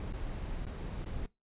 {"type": "noise with dropouts", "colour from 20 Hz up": "brown", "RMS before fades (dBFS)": -38, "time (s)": [0, 1.26], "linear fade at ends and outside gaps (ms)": 1, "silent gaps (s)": [[0.125, 0.135], [0.652, 0.667], [1.045, 1.06]], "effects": ["noise-tail reverb RT60 0.2 s tail -21 dB re dry", "resampled to 8000 Hz"]}